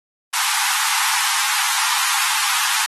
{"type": "high-pass noise", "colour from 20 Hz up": "pink", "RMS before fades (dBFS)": -20, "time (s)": [0.33, 2.86], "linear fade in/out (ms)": 10, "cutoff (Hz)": 810, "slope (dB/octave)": 96, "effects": ["AAC 32 kbps"]}